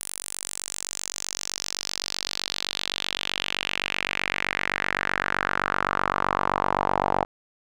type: tone with band-pass filter sweep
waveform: sawtooth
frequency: 47.8 Hz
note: G1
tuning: 43 cents flat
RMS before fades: -28 dBFS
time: 0-7.25 s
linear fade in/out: 10 ms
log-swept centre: 10000 to 820 Hz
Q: 2.8
effects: none